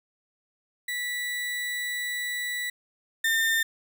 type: tone pair in turn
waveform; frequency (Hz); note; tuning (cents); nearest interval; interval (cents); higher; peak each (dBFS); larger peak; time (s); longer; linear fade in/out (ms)
35% pulse; 1960 / 1807.7; B6 / A6; -14 / +46; minor second; 140; first; -27 / -20; second; 0.88-2.7 / 3.24-3.63; first; 5
effects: none